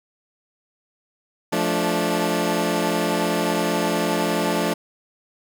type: chord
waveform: 15% pulse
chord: D minor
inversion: first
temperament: equal with one note detuned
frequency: 174.61 / 217.5 / 293.7 Hz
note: F3 / A3 / D4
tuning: 0 / -20 / 0 cents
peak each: -18 dBFS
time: 1.52-4.74 s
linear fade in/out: 10 ms
effects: none